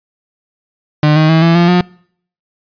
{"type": "tone with pitch steps", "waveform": "35% pulse", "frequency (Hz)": [150.9, 156.04, 161.36, 166.85, 172.54, 178.42], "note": ["D3", "D#3", "E3", "E3", "F3", "F3"], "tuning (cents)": [47, 5, -37, 21, -21, 37], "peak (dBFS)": -5, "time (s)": [1.03, 1.81], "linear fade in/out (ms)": 2, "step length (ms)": 130, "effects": ["noise-tail reverb RT60 0.6 s tail -25 dB re dry", "resampled to 11025 Hz"]}